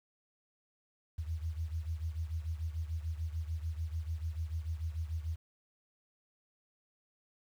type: beating tone pair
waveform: sine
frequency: 79 / 85.8 Hz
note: D#2 / F2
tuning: +27 / -30 cents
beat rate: 6.8 Hz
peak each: -36 / -40 dBFS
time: 1.18-5.36 s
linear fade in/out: 10 ms
effects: 10-bit